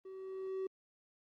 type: tone with level ramp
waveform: triangle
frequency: 380.7 Hz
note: F#4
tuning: 49 cents sharp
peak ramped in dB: -45 to -32 dBFS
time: 0.05-0.67 s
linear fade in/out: 5 ms
effects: tanh soft clip ceiling -29 dBFS + Opus 24 kbps